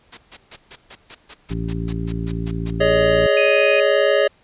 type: noise bursts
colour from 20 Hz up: white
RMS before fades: -34 dBFS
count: 14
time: 0.12-2.71 s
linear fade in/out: 10 ms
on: 55 ms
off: 140 ms
type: harmonic tone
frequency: 56.3 Hz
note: A1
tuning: 40 cents sharp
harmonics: 1 / 2 / 3 / 4 / 5 / 6 / 7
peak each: -27 / -28 / -26 / -37 / -31 / -41 / -34 dBFS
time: 1.5-3.27 s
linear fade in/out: 5 ms
type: chord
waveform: square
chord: Ab suspended fourth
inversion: none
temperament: equal with one note detuned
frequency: 415.3 / 562.4 / 622.3 Hz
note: Ab4 / Db5 / Eb5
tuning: 0 / +25 / 0 cents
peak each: -20 / -17 / -20 dBFS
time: 2.8-4.28 s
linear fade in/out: 10 ms
type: tone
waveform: sine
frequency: 2489 Hz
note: D#7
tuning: in tune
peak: -19 dBFS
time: 3.37-3.8 s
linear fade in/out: 2 ms
effects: pink hiss -56 dBFS RMS until 4.43 s + resampled to 8000 Hz